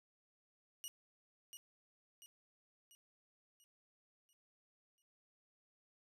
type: tone with echo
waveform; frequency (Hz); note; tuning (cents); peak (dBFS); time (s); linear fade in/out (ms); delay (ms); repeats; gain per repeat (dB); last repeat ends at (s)
15% pulse; 2900; F#7; -35; -37; 0.84-0.88; 0; 690; 6; -6; 5.02
effects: none